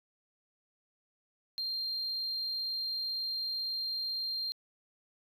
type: tone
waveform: sine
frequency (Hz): 4186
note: C8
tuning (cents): 0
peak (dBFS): -31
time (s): 1.58-4.52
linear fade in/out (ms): 0
effects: tanh soft clip ceiling -30 dBFS + 12-bit